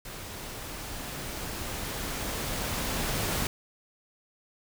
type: noise with level ramp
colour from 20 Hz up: pink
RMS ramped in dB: -41 to -29 dBFS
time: 0.05-3.47 s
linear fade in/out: 2 ms
effects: none